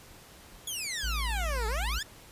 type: exponential two-way sweep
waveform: 15% pulse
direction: down then up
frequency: 3453 to 418.4 to 1823 Hz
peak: -26 dBFS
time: 0.67-2.03 s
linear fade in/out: 5 ms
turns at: 1.67 s
type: tone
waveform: triangle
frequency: 55.2 Hz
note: A1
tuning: 6 cents sharp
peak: -28 dBFS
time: 1.03-1.99 s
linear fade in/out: 10 ms
effects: pink hiss -52 dBFS RMS until 2.31 s + resampled to 32000 Hz